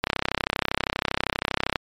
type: click train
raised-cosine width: 0.3 ms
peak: -5 dBFS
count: 57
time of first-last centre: 0.04-1.758 s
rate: 32.6 Hz
effects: MP3 96 kbps